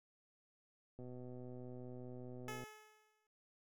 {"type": "click train", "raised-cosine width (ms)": 2, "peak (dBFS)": -39, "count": 207, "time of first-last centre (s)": [0.99, 2.638], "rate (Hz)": 125}
{"type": "tone with exponential decay", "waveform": "10% pulse", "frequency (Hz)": 428.8, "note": "A4", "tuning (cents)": -45, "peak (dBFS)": -35, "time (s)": [2.48, 3.27], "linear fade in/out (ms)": 2, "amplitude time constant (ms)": 170}
{"effects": []}